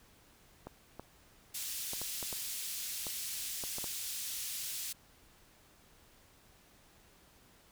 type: clicks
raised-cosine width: 1 ms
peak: -29 dBFS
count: 10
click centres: 0.67 / 0.996 / 1.934 / 2.016 / 2.228 / 2.328 / 3.068 / 3.638 / 3.784 / 3.842 s
type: band-pass noise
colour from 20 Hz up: white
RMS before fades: -40 dBFS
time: 1.54-4.93 s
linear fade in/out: 10 ms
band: 3000 to 15000 Hz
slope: 12 dB/octave
effects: pink hiss -63 dBFS RMS until 7.71 s